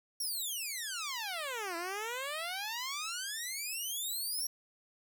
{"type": "exponential two-way sweep", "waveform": "10% pulse", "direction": "down then up", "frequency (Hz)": [5700, 330, 5700], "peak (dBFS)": -28, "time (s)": [0.2, 4.47], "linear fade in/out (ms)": 5, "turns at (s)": 1.76, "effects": ["11-bit"]}